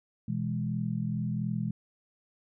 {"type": "chord", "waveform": "sine", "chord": "E major", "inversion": "second", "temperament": "equal", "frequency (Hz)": [123.47, 164.81, 207.7], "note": ["B2", "E3", "G#3"], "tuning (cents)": [0, 0, 0], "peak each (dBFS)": -33, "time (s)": [0.28, 1.71], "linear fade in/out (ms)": 5, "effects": []}